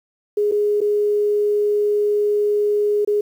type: tone with dropouts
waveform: sine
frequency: 415.3 Hz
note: G#4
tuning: in tune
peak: -15 dBFS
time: 0.37-3.21 s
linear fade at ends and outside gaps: 5 ms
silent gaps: 0.514-0.52 / 0.806-0.814 / 3.049-3.074 s
effects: 8-bit